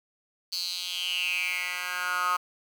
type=tone with high-pass filter sweep; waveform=10% pulse; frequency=179.9 Hz; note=F#3; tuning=48 cents flat; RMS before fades=-30 dBFS; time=0.52-2.37 s; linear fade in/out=10 ms; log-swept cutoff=4500 to 1200 Hz; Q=7.4; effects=9-bit